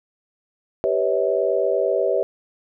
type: chord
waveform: sine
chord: C# half-diminished seventh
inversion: second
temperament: equal with one note detuned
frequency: 392 / 493.9 / 554.4 / 642.7 Hz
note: G4 / B4 / C#5 / E5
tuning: 0 / 0 / 0 / -44 cents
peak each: -23 dBFS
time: 0.84-2.23 s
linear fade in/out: 0 ms
effects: none